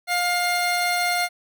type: tone pair together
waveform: 30% pulse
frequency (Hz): 708.1 / 2119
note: F5 / C7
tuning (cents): +24 / +21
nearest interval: octave + perfect fifth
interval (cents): 1897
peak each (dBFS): -20 / -21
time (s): 0.07-1.29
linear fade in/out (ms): 50
effects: none